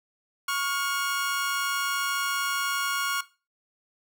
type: tone pair together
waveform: sawtooth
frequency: 1108.7 / 1419.7 Hz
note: C#6 / F6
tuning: 0 / +28 cents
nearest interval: major third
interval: 428 cents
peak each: -25 dBFS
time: 0.48-3.21 s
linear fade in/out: 5 ms
effects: noise-tail reverb RT60 0.3 s tail -17 dB re dry